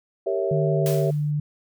sine chord, G diminished seventh, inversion none, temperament equal with one note detuned, 392 / 462.1 / 554.4 / 659.3 Hz, G4 / Bb4 / Db5 / Fb5, 0 / -15 / 0 / 0 cents, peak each -25 / -29 / -28 / -27 dBFS, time 0.26-1.11 s, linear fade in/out 10 ms
sine tone with pitch glide, 151.9 to 148.52 Hz, D#3 to D3, -41 to +20 cents, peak -21 dBFS, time 0.51-1.4 s, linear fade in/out 5 ms, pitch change -39 cents, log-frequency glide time 0.65-0.99 s
white noise with exponential decay, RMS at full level -30 dBFS, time 0.86-1.31 s, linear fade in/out 1 ms, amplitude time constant 96 ms
effects none

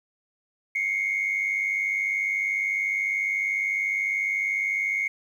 sine tone pair together, 2117 / 2217 Hz, C7 / C#7, +20 / 0 cents, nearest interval minor second, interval 80 cents, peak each -25 dBFS, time 0.75-5.08 s, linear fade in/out 5 ms, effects tanh soft clip ceiling -18 dBFS + 9-bit

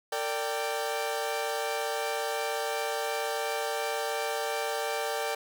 sawtooth chord, G minor, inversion first, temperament equal with one note detuned, 454.7 / 587.3 / 784 Hz, Bb4 / D5 / G5, -43 / 0 / 0 cents, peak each -30 dBFS, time 0.12-5.35 s, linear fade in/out 5 ms, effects none

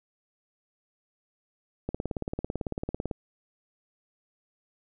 click train, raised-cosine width 2 ms, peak -17 dBFS, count 23, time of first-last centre 1.89-3.112 s, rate 18 Hz, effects none

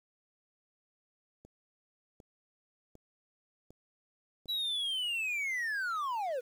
click train, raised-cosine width 2 ms, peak -40 dBFS, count 5, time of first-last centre 1.45-4.458 s, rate 1.33 Hz
triangle linear sweep, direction down, 3951 to 466.2 Hz, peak -30 dBFS, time 4.48-6.41 s, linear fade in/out 20 ms
effects 10-bit

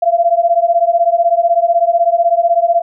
sine beating tone pair, 675 / 691 Hz, E5 / F5, +41 / -19 cents, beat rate 16 Hz, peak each -12 dBFS, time 0.02-2.82 s, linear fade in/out 10 ms, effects none

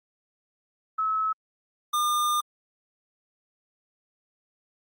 sine / square tone pair in turn, 1294 / 1207.7 Hz, E6 / D6, -32 / +48 cents, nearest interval minor second, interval 120 cents, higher first, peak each -23 dBFS, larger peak neither, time 0.98-1.33 / 1.93-2.41 s, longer second, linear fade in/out 10 ms, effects Opus 24 kbps

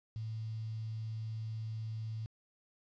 sine tone with quantisation, 110.5 Hz, A2, 8 cents sharp, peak -37 dBFS, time 0.16-2.26 s, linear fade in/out 0 ms, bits 10, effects resampled to 16000 Hz

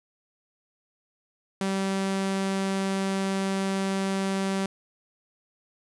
sawtooth tone, 193.5 Hz, G3, 22 cents flat, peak -21 dBFS, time 1.61-4.66 s, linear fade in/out 2 ms, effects resampled to 24000 Hz + 9-bit

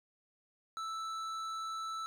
sine tone with hard clipping, 1318.5 Hz, E6, in tune, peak -39 dBFS, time 0.77-2.06 s, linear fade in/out 0 ms, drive 10 dB, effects none

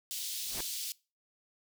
pink high-pass noise, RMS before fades -38 dBFS, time 0.11-0.92 s, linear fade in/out 0 ms, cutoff 3400 Hz, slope 24 dB/octave
pink noise with exponential growth, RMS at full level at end -36 dBFS, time 0.4-0.61 s, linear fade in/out 5 ms, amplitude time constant 44 ms
effects noise-tail reverb RT60 0.3 s tail -22 dB re dry

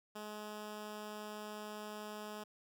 10% pulse tone, 211.3 Hz, G#3, 30 cents sharp, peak -36 dBFS, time 0.15-2.44 s, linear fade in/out 10 ms, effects none

